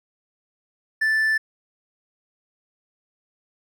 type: tone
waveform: triangle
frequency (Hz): 1760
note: A6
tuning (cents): 0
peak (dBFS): -16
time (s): 1.01-1.38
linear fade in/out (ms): 10
effects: none